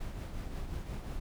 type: noise with tremolo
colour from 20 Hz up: brown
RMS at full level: -37 dBFS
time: 0-1.2 s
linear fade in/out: 10 ms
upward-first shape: triangle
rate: 5.6 Hz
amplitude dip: 45%
effects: none